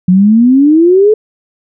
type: exponential sweep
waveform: sine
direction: up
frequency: 177.3 to 440 Hz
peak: -3 dBFS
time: 0.08-1.14 s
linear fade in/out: 5 ms
effects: none